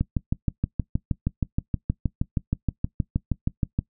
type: click train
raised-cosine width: 5 ms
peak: -10 dBFS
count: 25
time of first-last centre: 0.01-3.79 s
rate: 6.35 Hz
effects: noise-tail reverb RT60 0.1 s tail -20 dB re dry